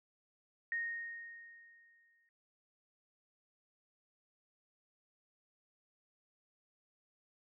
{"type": "tone with exponential decay", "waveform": "sine", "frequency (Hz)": 1858, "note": "A#6", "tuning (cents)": -6, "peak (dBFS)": -33, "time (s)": [0.72, 2.29], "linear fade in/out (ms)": 1, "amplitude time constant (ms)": 340, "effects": []}